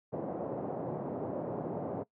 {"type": "band-pass noise", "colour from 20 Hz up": "white", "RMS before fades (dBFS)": -37, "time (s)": [0.12, 2.04], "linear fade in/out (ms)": 20, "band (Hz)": [120, 680], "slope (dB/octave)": 24, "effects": ["noise-tail reverb RT60 0.1 s tail -20 dB re dry"]}